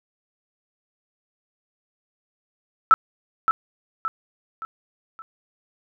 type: tone with echo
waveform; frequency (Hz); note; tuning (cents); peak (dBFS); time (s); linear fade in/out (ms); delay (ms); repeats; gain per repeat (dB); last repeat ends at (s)
sine; 1318.5; E6; 0; -8; 2.91-2.94; 0; 570; 4; -7; 5.22
effects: none